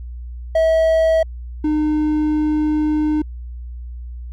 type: tone pair in turn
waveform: triangle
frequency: 646 / 304.5 Hz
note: E5 / D#4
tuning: -35 / -37 cents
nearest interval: octave + minor second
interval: 1302 cents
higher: first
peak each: -10 / -13 dBFS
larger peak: first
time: 0.55-1.23 / 1.64-3.22 s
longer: second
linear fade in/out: 5 ms
effects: added 60 Hz sine -28 dBFS peak until 4.32 s